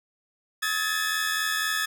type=tone cluster; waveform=sawtooth; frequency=1273 / 1671 / 1755 Hz; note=D#6 / G#6 / A6; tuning=+39 / +10 / -5 cents; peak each=-28 / -26 / -24 dBFS; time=0.62-1.86 s; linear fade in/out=10 ms; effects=none